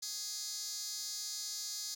15% pulse tone with high-pass filter, 415.3 Hz, G#4, in tune, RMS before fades -41 dBFS, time 0.02-1.95 s, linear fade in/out 10 ms, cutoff 5400 Hz, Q 8.1, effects none

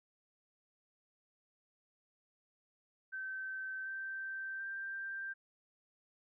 sine tone with pitch steps, 1543 / 1560 / 1577.2 Hz, G6 / G6 / G6, -28 / -9 / +10 cents, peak -39 dBFS, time 3.12-5.34 s, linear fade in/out 20 ms, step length 740 ms, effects none

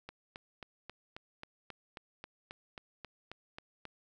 click train, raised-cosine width 0.3 ms, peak -28 dBFS, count 15, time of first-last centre 0.09-3.853 s, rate 3.72 Hz, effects none

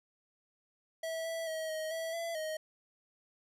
square tone with pitch steps, 651 / 657 / 638 / 629 / 653 / 671 / 626 Hz, E5 / E5 / D#5 / D#5 / E5 / E5 / D#5, -22 / -6 / +43 / +19 / -17 / +31 / +10 cents, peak -36 dBFS, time 1.03-2.57 s, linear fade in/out 5 ms, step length 220 ms, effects resampled to 32000 Hz

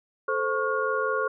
sine tone cluster, 437.1 / 522 / 1104 / 1422 Hz, A4 / C5 / C#6 / F6, -11 / -4 / -7 / +31 cents, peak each -29 dBFS, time 0.28-1.28 s, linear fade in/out 5 ms, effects none

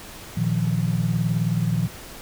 sine chord, Bb suspended fourth, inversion none, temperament equal, 116.54 / 155.56 / 174.61 Hz, Bb2 / Eb3 / F3, 0 / 0 / 0 cents, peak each -24 dBFS, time 0.37-1.88 s, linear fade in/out 5 ms, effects pink hiss -40 dBFS RMS until 2.21 s

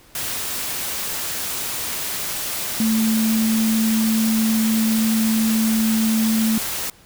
sine tone in noise, 221.5 Hz, A3, 12 cents sharp, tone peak -16 dBFS, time 2.8-6.58 s, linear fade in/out 2 ms, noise white, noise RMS -26 dBFS, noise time 0.15-6.9 s, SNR +7 dB, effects pink hiss -50 dBFS RMS until 7.05 s

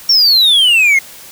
triangle exponential sweep, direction down, 5588 to 2100 Hz, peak -5 dBFS, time 0.09-0.99 s, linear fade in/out 5 ms, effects white hiss -35 dBFS RMS until 1.31 s

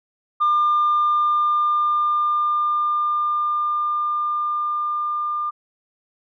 sine tone with level ramp, 1200 Hz, D6, 37 cents sharp, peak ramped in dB -13 to -21 dBFS, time 0.4-5.51 s, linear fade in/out 20 ms, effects tanh soft clip ceiling -12 dBFS

